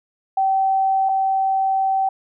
sine tone pair in turn, 771 / 771 Hz, G5 / G5, -29 / -29 cents, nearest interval unison, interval 0 cents, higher neither, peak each -15 / -16 dBFS, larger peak first, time 0.37-1.09 / 1.09-2.09 s, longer second, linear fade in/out 5 ms, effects none

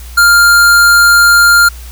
square tone, 1400 Hz, F6, 4 cents sharp, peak -4 dBFS, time 0.17-1.69 s, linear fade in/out 10 ms, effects added 60 Hz sine -26 dBFS peak until 1.91 s + white hiss -36 dBFS RMS until 1.91 s

